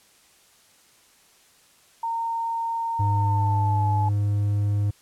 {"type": "tone with pitch glide", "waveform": "sine", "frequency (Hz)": [918, 856.5], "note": ["A#5", "A5"], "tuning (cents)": [-27, -47], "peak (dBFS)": -24, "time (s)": [2.03, 4.09], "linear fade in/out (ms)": 5, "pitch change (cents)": -120, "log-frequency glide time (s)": [3.11, 3.86]}
{"type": "tone", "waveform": "triangle", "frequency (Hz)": 102.5, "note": "G#2", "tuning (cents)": -22, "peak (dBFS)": -18, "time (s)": [2.99, 4.91], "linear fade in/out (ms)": 10}
{"effects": ["white hiss -57 dBFS RMS until 5.01 s", "low-pass 11000 Hz 12 dB/octave"]}